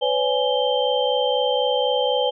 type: tone cluster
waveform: sine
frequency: 503 / 567 / 835 / 3135 Hz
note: B4 / C#5 / G#5 / G7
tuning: +32 / +39 / +9 / -1 cents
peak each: -21 / -24 / -25 / -25 dBFS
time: 0.01-2.31 s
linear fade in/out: 20 ms
effects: none